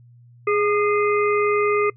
harmonic tone with a mistuned harmonic, 415.3 Hz, G#4, in tune, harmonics 1 / 3 / 5 / 6, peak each -18 / -23 / -27 / -31 dBFS, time 0.47-1.9 s, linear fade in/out 5 ms, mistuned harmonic 3, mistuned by -37 cents, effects noise-tail reverb RT60 0.1 s tail -24 dB re dry + added 120 Hz sine -46 dBFS peak until 1.96 s

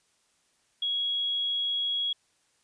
sine tone, 3322 Hz, G#7, in tune, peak -26 dBFS, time 0.82-2.13 s, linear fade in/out 5 ms, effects white hiss -69 dBFS RMS until 2.63 s + resampled to 22050 Hz

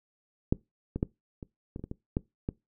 clicks, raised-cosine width 3 ms, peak -10 / -19 / -13 / -27 / -24 / -29 / -25 / -23 / -14 / -17 dBFS, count 10, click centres 0.525 / 0.96 / 1.029 / 1.428 / 1.761 / 1.795 / 1.84 / 1.914 / 2.169 / 2.489 s, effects noise-tail reverb RT60 0.2 s tail -22 dB re dry

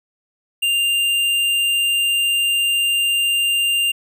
sine tone with tanh clipping, 2794 Hz, F7, in tune, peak -17 dBFS, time 0.62-3.92 s, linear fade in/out 10 ms, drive 14 dB, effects none

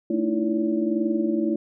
sine tone cluster, 221.8 / 291.8 / 312.6 / 334.4 / 568 Hz, A3 / D4 / D#4 / E4 / C#5, +14 / -11 / +8 / +25 / +42 cents, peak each -26 / -32 / -27 / -24 / -33 dBFS, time 0.1-1.56 s, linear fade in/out 5 ms, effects none

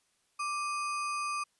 sine tone with sample-and-hold, 1175 Hz, D6, 1 cent sharp, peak -31 dBFS, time 0.39-1.44 s, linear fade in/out 10 ms, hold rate 3675 Hz, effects white hiss -73 dBFS RMS until 1.59 s + resampled to 24000 Hz

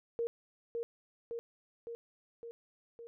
sine tone with echo, 466.2 Hz, A#4, in tune, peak -31 dBFS, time 0.19-0.27 s, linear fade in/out 0 ms, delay 560 ms, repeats 5, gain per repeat -3 dB, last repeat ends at 3.07 s, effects none

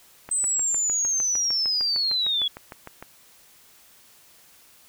click train, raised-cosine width 0.5 ms, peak -22 dBFS, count 19, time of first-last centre 0.29-3.026 s, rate 6.58 Hz
sine linear sweep, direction down, 8220 to 3322 Hz, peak -21 dBFS, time 0.31-2.48 s, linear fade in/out 5 ms
effects white hiss -54 dBFS RMS until 4.88 s

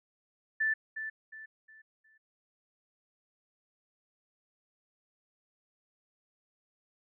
sine tone with echo, 1760 Hz, A6, in tune, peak -26 dBFS, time 0.6-0.74 s, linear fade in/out 10 ms, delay 360 ms, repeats 4, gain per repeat -9 dB, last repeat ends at 2.18 s, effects none

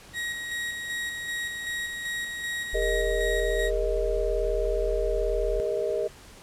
35% pulse tone with tremolo, 1894 Hz, A#6, 27 cents sharp, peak -27 dBFS, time 0.13-3.71 s, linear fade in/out 50 ms, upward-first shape square, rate 2.6 Hz, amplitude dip 35%
sine tone, 41.2 Hz, E1, in tune, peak -28 dBFS, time 2.73-5.6 s, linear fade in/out 0 ms
sine chord, Ab suspended second, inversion none, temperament equal with one note detuned, 407.2 / 466.2 / 622.3 Hz, Ab4 / Bb4 / Eb5, -34 / 0 / 0 cents, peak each -29 dBFS, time 2.74-6.08 s, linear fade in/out 10 ms
effects pink hiss -49 dBFS RMS until 6.42 s + low-pass 11000 Hz 12 dB/octave

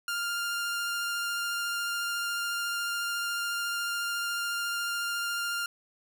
sawtooth tone with vibrato, 1400 Hz, F6, 4 cents sharp, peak -26 dBFS, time 0.08-5.66 s, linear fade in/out 2 ms, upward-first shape triangle, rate 14 Hz, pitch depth 11 cents each way, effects none

